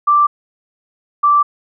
sine tone pair in turn, 1174.7 / 1169.8 Hz, D6 / D6, 0 / -7 cents, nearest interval unison, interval 7 cents, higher first, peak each -8 dBFS, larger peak neither, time 0.07-0.27 / 1.23-1.43 s, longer neither, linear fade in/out 10 ms, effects none

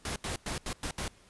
pink noise bursts at uneven times, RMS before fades -35 dBFS, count 6, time 0.05-0.16 / 0.24-0.36 / 0.46-0.58 / 0.66-0.73 / 0.83-0.91 / 0.98-1.08 s, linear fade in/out 2 ms, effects pink hiss -60 dBFS RMS until 1.29 s + resampled to 24000 Hz

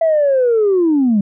sine linear sweep, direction down, 666 to 192.9 Hz, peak -9 dBFS, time 0.01-1.21 s, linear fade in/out 5 ms, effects tanh soft clip ceiling -7 dBFS

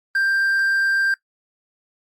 triangle tone, 1582 Hz, G6, 15 cents sharp, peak -15 dBFS, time 0.15-1.14 s, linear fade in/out 2 ms, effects noise-tail reverb RT60 0.1 s tail -19 dB re dry + Opus 32 kbps

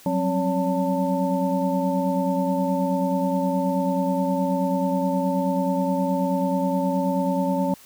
sine tone cluster, 183.1 / 192.5 / 267.8 / 566 / 891 Hz, F#3 / G3 / C4 / C#5 / A5, -18 / -31 / +40 / +36 / +22 cents, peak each -25 / -31 / -25 / -26 / -28 dBFS, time 0.06-7.74 s, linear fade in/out 2 ms, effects white hiss -49 dBFS RMS until 7.85 s

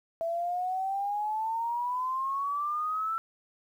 sine exponential sweep, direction up, 659.3 to 1338 Hz, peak -28 dBFS, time 0.21-3.18 s, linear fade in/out 0 ms, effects 10-bit

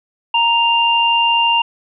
sine tone pair together, 932.3 / 2794 Hz, A#5 / F7, 0 / 0 cents, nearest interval octave + perfect fifth, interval 1900 cents, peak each -14 dBFS, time 0.34-1.62 s, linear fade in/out 5 ms, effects none

